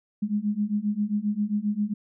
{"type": "beating tone pair", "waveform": "sine", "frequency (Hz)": [204.1, 211.6], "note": ["G#3", "G#3"], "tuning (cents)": [-30, 33], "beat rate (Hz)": 7.5, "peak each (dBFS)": [-27, -26], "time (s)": [0.22, 1.94], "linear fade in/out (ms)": 10, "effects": []}